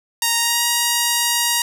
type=tone with pitch glide; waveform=5% pulse; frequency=932.3 to 947.5 Hz; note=A#5 to A#5; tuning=0 to +28 cents; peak=-4 dBFS; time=0.22-1.62 s; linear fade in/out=2 ms; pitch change=+28 cents; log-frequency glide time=0.39-0.64 s; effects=none